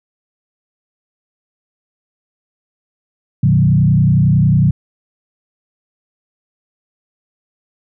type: tone with frequency modulation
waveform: sine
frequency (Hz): 143.7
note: D3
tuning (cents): -37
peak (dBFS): -8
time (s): 3.43-4.71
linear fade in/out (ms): 5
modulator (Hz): 31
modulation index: 1.3
effects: none